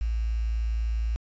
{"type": "tone with quantisation", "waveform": "sine", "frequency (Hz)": 56, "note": "A1", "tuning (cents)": 31, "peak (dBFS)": -24, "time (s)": [0.01, 1.16], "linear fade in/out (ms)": 0, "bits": 8, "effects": ["resampled to 16000 Hz"]}